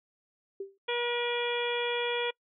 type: tone with exponential decay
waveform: sine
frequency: 392 Hz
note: G4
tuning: in tune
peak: -31 dBFS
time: 0.6-0.78 s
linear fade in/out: 5 ms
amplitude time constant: 37 ms
type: harmonic tone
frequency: 480 Hz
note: B4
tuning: 49 cents flat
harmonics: 1 / 2 / 3 / 4 / 5 / 6 / 7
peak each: -31 / -36 / -40 / -40 / -36 / -42 / -36 dBFS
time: 0.88-2.31 s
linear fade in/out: 10 ms
effects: noise-tail reverb RT60 0.1 s tail -25 dB re dry